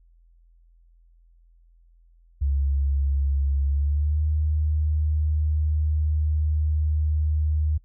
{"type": "tone with pitch glide", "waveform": "sine", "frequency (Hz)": [69.3, 76.45], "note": ["C#2", "D#2"], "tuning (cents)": [0, -30], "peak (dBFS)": -20, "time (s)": [2.41, 7.78], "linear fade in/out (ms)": 10, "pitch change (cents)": 170, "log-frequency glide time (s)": [3.65, 4.22], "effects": ["noise-tail reverb RT60 0.1 s tail -21 dB re dry", "added 42 Hz sine -53 dBFS peak until 7.84 s"]}